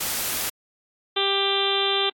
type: noise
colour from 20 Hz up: white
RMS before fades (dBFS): -26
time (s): 0-0.5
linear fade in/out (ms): 10
type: harmonic tone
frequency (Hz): 394.6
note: G4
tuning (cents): +11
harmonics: 1 / 2 / 3 / 4 / 5 / 6 / 7 / 8 / 9 / 10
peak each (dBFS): -26 / -30 / -30 / -35 / -37 / -34 / -33 / -27 / -25 / -33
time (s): 1.16-2.1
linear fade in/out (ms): 10
effects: AAC 64 kbps